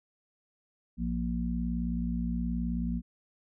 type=harmonic tone; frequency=58.9 Hz; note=A#1; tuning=19 cents sharp; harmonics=1 / 3 / 4; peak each=-33 / -33 / -33 dBFS; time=0.97-3.02 s; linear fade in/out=50 ms; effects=none